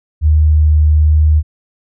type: tone with vibrato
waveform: sine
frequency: 76.6 Hz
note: D#2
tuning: 27 cents flat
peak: -6 dBFS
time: 0.21-1.43 s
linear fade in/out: 50 ms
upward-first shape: triangle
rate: 1.2 Hz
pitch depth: 8 cents each way
effects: none